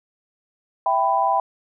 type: chord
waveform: sine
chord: E minor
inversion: none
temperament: equal with one note detuned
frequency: 659.3 / 784 / 994.6 Hz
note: E5 / G5 / B5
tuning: 0 / 0 / +12 cents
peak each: -24 / -20 / -20 dBFS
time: 0.86-1.4 s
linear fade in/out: 2 ms
effects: none